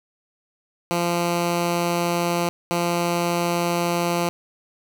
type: tone pair in turn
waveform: 10% pulse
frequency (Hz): 172.6 / 172.6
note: F3 / F3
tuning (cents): -20 / -20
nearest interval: unison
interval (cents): 0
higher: neither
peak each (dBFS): -12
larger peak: neither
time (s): 0.91-2.49 / 2.71-4.29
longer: neither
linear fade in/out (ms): 0
effects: none